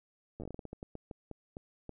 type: slowing click train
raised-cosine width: 2 ms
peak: -29 dBFS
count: 17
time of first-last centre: 0.4-1.893 s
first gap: 9 ms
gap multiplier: 1.27
effects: none